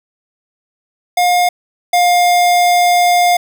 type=tone pair in turn; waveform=square; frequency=712 / 707.5 Hz; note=F5 / F5; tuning=+33 / +22 cents; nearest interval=unison; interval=11 cents; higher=first; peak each=-10 / -9 dBFS; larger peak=second; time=1.17-1.49 / 1.93-3.37 s; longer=second; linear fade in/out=5 ms; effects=none